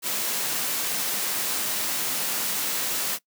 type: high-pass noise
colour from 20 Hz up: white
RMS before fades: -27 dBFS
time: 0.02-3.19 s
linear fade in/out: 50 ms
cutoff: 140 Hz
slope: 24 dB/octave
effects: noise-tail reverb RT60 0.1 s tail -21 dB re dry